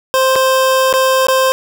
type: tone with dropouts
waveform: 25% pulse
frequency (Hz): 524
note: C5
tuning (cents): +2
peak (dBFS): -6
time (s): 0.14-1.52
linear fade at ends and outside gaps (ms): 0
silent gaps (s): 0.356-0.36 / 0.928-0.938 / 1.269-1.284
effects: none